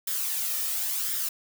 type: noise with flanger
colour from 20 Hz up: blue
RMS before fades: -29 dBFS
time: 0.07-1.29 s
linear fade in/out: 5 ms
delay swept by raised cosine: 0.57 to 1.67 ms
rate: 0.94 Hz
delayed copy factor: +0.5
effects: none